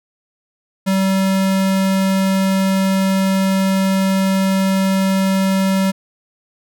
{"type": "tone", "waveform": "square", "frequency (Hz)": 192, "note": "G3", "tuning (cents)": -36, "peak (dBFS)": -14, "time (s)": [0.86, 5.92], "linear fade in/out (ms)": 20, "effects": []}